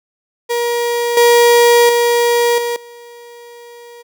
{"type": "tone with level steps", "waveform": "35% pulse", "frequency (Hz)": 475.1, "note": "A#4", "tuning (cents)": 33, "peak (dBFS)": [-13, -5, -9, -15, -33], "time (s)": [0.49, 4.03], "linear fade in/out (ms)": 20, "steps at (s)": [1.17, 1.89, 2.58, 2.76], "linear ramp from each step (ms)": 2, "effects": []}